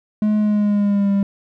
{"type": "tone with pitch glide", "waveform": "triangle", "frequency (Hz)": [212, 198.95], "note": ["G#3", "G3"], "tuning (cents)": [36, 26], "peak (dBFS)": -12, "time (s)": [0.22, 1.23], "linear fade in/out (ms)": 2, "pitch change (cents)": -110, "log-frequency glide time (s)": [0.38, 1.11], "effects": []}